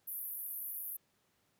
pink band-pass noise, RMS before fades -42 dBFS, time 0.07-0.97 s, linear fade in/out 10 ms, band 11000 to 15000 Hz, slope 96 dB/octave, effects pink hiss -75 dBFS RMS until 1.59 s + high-pass 100 Hz 12 dB/octave

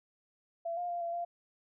sine tone with pitch steps, 674 / 706 / 695 / 681 / 692 Hz, E5 / F5 / F5 / F5 / F5, +38 / +19 / -9 / -44 / -16 cents, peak -33 dBFS, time 0.65-1.25 s, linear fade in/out 10 ms, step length 120 ms, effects none

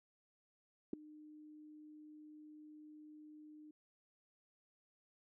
sine tone with ADSR envelope, 304 Hz, D#4, 40 cents flat, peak -30 dBFS, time 0.93-3.71 s, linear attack 4 ms, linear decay 5 ms, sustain -24 dB, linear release 4 ms, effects none

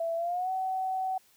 sine tone with pitch glide, 665 to 755.1 Hz, E5 to F#5, +15 to +35 cents, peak -28 dBFS, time 0-1.18 s, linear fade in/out 5 ms, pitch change +220 cents, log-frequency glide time 0.16-0.51 s, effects white hiss -63 dBFS RMS until 1.36 s

